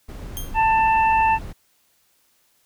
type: noise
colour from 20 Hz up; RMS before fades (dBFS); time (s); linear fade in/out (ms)
brown; -33; 0.08-1.53; 10
type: tone with exponential decay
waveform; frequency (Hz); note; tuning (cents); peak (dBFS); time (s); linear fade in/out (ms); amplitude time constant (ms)
5% pulse; 3200; G7; +35; -18; 0.37-0.59; 0; 47
type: harmonic tone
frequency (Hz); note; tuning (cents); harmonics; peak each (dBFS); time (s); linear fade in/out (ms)
888; A5; +16; 1 / 2 / 3; -15 / -28 / -25; 0.54-1.39; 50
effects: white hiss -63 dBFS RMS until 2.65 s